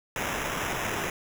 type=noise with sample-and-hold; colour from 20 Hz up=violet; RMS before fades=-31 dBFS; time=0.16-1.1 s; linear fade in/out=2 ms; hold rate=4410 Hz; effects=none